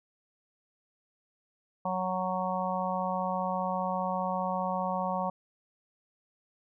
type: harmonic tone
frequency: 185 Hz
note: F#3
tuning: in tune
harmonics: 1 / 3 / 4 / 5 / 6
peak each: -35 / -35 / -34 / -34 / -36 dBFS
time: 1.85-5.3 s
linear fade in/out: 5 ms
effects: none